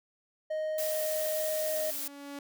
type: tone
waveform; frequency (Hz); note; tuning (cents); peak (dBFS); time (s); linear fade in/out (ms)
triangle; 622.3; D#5; 0; -28; 0.5-1.91; 10
type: noise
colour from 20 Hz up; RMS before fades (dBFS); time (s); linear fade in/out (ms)
blue; -36; 0.78-2.08; 5
type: tone with exponential growth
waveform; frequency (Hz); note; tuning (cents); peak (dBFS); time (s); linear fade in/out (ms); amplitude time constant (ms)
sawtooth; 283.1; C#4; +37; -34; 1.05-2.39; 2; 290
effects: none